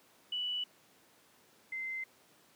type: tone pair in turn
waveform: sine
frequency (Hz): 2960 / 2073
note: F#7 / C7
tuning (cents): 0 / -17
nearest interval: tritone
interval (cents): 617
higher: first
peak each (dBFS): -33 / -36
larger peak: first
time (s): 0.32-0.64 / 1.72-2.04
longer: neither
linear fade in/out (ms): 5
effects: pink hiss -64 dBFS RMS until 2.55 s + high-pass 200 Hz 12 dB/octave